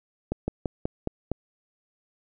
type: slowing click train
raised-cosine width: 2 ms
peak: -13 dBFS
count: 6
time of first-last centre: 0.32-1.316 s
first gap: 160 ms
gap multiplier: 1.11
effects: none